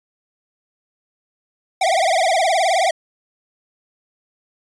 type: tone with vibrato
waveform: square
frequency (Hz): 707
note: F5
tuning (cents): +21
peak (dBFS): -15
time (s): 1.81-2.91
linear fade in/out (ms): 5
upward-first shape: triangle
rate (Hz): 19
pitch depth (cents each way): 220
effects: resampled to 22050 Hz